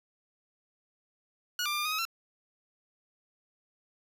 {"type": "tone with pitch steps", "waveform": "15% pulse", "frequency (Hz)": [1452, 1187, 1194, 1202, 1246, 1270, 1353], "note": ["F#6", "D6", "D6", "D6", "D#6", "D#6", "E6"], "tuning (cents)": [-33, 18, 28, 40, 2, 35, 45], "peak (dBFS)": -23, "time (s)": [1.59, 2.052], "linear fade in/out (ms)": 2, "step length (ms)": 66, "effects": []}